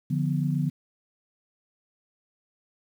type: chord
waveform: sine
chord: B diminished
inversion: first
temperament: equal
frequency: 146.83 / 174.61 / 246.9 Hz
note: D3 / F3 / B3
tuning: 0 / 0 / 0 cents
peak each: -25 / -28 / -31 dBFS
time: 0.1-0.7 s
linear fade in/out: 10 ms
effects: 9-bit